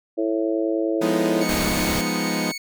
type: harmonic tone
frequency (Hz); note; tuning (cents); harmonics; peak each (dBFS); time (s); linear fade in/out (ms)
110; A2; 0; 3 / 4 / 5 / 6; -22 / -27 / -26 / -31; 0.17-1.45; 20
type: chord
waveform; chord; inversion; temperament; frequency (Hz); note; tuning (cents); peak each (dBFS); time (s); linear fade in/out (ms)
sawtooth; F half-diminished seventh; none; equal; 174.61 / 207.7 / 246.9 / 311.1; F3 / Ab3 / Cb4 / Eb4; 0 / 0 / 0 / 0; -24; 1.01-2.52; 10
type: tone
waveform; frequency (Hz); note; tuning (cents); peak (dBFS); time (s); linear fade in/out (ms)
20% pulse; 2217; C#7; 0; -24; 1.41-2.58; 5
type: noise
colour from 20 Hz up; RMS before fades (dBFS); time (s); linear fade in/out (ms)
pink; -26; 1.49-2.01; 0
effects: none